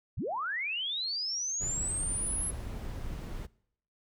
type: linear sweep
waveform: sine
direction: up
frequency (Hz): 44.62 to 11000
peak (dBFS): -31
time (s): 0.17-2.51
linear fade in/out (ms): 10
type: noise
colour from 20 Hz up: brown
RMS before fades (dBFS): -38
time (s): 1.6-3.47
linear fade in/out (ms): 20
effects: noise-tail reverb RT60 0.7 s tail -23 dB re dry